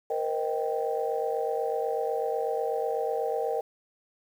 sine chord, C minor seventh, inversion third, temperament equal with one note detuned, 466.2 / 514.3 / 622.3 / 784 Hz, Bb4 / C5 / Eb5 / G5, 0 / -30 / 0 / 0 cents, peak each -29 / -33 / -33 / -32 dBFS, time 0.1-3.61 s, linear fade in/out 5 ms, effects tanh soft clip ceiling -16 dBFS + 9-bit

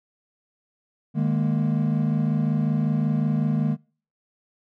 triangle chord, D# suspended fourth, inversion none, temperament equal with one note detuned, 152.71 / 207.7 / 233.1 Hz, D#3 / G#3 / A#3, -32 / 0 / 0 cents, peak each -20 / -23 / -23 dBFS, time 1.14-3.77 s, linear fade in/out 50 ms, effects noise-tail reverb RT60 0.4 s tail -25 dB re dry + tanh soft clip ceiling -11 dBFS

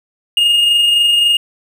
triangle tone with amplitude modulation, 2844 Hz, F7, 31 cents sharp, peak -6 dBFS, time 0.37-1.37 s, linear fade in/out 2 ms, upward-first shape sine, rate 23.7 Hz, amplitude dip 30%, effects none

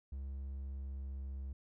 triangle tone with pitch glide, 67.9 to 67.43 Hz, C#2 to C#2, -35 to -47 cents, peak -38 dBFS, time 0.12-1.53 s, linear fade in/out 5 ms, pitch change -12 cents, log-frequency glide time 0.59-1.22 s, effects none

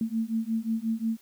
sine beating tone pair, 221.9 / 227.5 Hz, A3 / A#3, +15 / -42 cents, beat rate 5.6 Hz, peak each -29 dBFS, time 0.01-1.17 s, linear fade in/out 2 ms, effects white hiss -59 dBFS RMS until 1.21 s

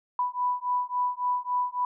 sine beating tone pair, 987.8 / 991.4 Hz, B5 / B5, 0 / +6 cents, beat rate 3.6 Hz, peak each -28 dBFS, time 0.19-1.85 s, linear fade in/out 2 ms, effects none

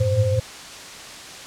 sine tone cluster, 97 / 106.9 / 111.9 / 520 Hz, G2 / A2 / A2 / C5, -18 / -49 / +30 / -11 cents, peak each -22 dBFS, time 0-0.4 s, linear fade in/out 10 ms, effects white hiss -37 dBFS RMS until 1.46 s + low-pass 7000 Hz 12 dB/octave

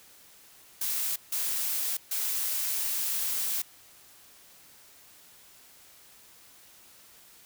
blue noise bursts at uneven times, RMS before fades -30 dBFS, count 3, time 0.81-1.16 / 1.32-1.97 / 2.11-3.62 s, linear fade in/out 5 ms, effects white hiss -55 dBFS RMS until 7.45 s

